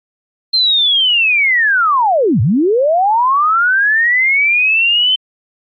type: linear two-way sweep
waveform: sine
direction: down then up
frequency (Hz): 4186 to 93.3 to 3084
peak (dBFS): -9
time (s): 0.53-5.16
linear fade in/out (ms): 10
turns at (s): 2.41
effects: AAC 64 kbps